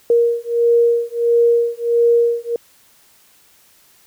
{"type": "beating tone pair", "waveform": "sine", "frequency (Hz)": [469.4, 470.9], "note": ["A#4", "A#4"], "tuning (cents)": [12, 18], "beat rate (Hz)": 1.5, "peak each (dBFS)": -15, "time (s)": [0.1, 2.56], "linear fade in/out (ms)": 2, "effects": ["white hiss -52 dBFS RMS until 4.06 s"]}